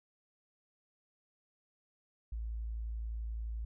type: tone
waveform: sine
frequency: 55.8 Hz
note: A1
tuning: 25 cents sharp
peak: -36 dBFS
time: 2.32-3.65 s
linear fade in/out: 5 ms
effects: none